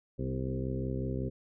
harmonic tone with a mistuned harmonic, 65.41 Hz, C2, in tune, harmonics 1 / 2 / 3 / 4 / 5 / 6 / 7 / 8, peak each -38 / -35 / -41 / -39 / -44 / -40 / -46 / -44 dBFS, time 0.18-1.3 s, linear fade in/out 20 ms, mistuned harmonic 4, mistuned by -27 cents, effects none

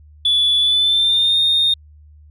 sine tone with pitch glide, 3445 to 3671 Hz, A7 to A#7, -37 to -27 cents, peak -11 dBFS, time 0.25-1.74 s, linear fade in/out 5 ms, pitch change +110 cents, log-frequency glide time 0.59-1.38 s, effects tanh soft clip ceiling -9 dBFS + added 75 Hz sine -42 dBFS peak until 2.3 s

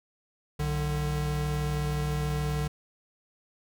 square tone pair together, 62.7 / 149.13 Hz, B1 / D3, +27 / +27 cents, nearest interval octave + minor third, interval 1500 cents, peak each -33 / -29 dBFS, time 0.59-2.68 s, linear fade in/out 10 ms, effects none

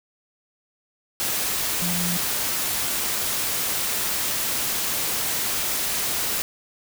sine tone in noise, 175.1 Hz, F3, 5 cents sharp, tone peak -26 dBFS, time 1.82-2.17 s, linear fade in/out 0 ms, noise white, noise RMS -25 dBFS, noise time 1.2-6.42 s, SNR -4 dB, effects none

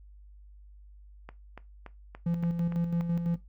click train, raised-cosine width 0.5 ms, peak -28 dBFS, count 7, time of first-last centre 1.29-3.009 s, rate 3.49 Hz
triangle tone with tremolo, 170.4 Hz, F3, 42 cents flat, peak -23 dBFS, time 2.26-3.36 s, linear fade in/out 5 ms, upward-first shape square, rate 6 Hz, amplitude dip 50%
effects noise-tail reverb RT60 0.2 s tail -17 dB re dry + added 50 Hz sine -49 dBFS peak until 3.48 s

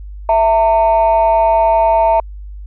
sine tone pair together, 659.3 / 907.5 Hz, E5 / A#5, 0 / -47 cents, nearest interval tritone, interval 553 cents, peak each -10 dBFS, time 0.29-2.2 s, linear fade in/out 2 ms, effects tanh soft clip ceiling -4 dBFS + added 50 Hz sine -27 dBFS peak until 2.66 s

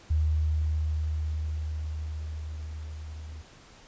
sine tone with level ramp, 77.3 Hz, D#2, 11 cents flat, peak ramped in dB -21 to -38 dBFS, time 0.1-3.42 s, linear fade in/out 10 ms, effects pink hiss -53 dBFS RMS until 3.87 s + resampled to 16000 Hz

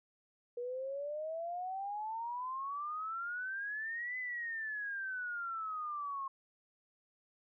sine exponential two-way sweep, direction up then down, 477.1 to 2028 to 1072 Hz, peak -37 dBFS, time 0.57-6.28 s, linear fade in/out 5 ms, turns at 4.18 s, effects none

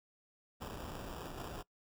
pink noise with sample-and-hold, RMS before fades -45 dBFS, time 0.6-1.63 s, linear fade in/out 20 ms, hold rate 2100 Hz, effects noise-tail reverb RT60 0.1 s tail -21 dB re dry

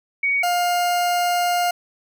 sine / 40% pulse tone pair in turn, 2243 / 706.5 Hz, C#7 / F5, +20 / +20 cents, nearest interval octave + minor sixth, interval 2000 cents, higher first, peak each -17 dBFS, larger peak neither, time 0.23-0.43 / 0.43-1.71 s, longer second, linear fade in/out 5 ms, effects none

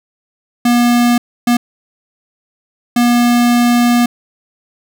square tone bursts at uneven times, 240.4 Hz, B3, 46 cents flat, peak -9 dBFS, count 3, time 0.65-1.18 / 1.47-1.57 / 2.96-4.06 s, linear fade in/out 5 ms, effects none

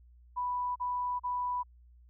sine tone bursts, 987.8 Hz, B5, in tune, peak -30 dBFS, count 3, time 0.36-1.634 s, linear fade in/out 20 ms, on 400 ms, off 37 ms, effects added 60 Hz sine -55 dBFS peak until 2.09 s

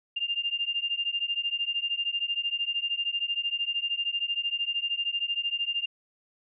sine beating tone pair, 2794 / 2807 Hz, F7 / F7, 0 / +8 cents, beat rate 13 Hz, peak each -30 dBFS, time 0.16-5.86 s, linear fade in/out 10 ms, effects none

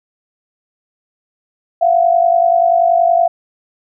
sine tone pair together, 680 / 730.5 Hz, F5 / F#5, -46 / -22 cents, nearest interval minor second, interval 124 cents, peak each -10 / -14 dBFS, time 1.81-3.28 s, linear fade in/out 10 ms, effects none

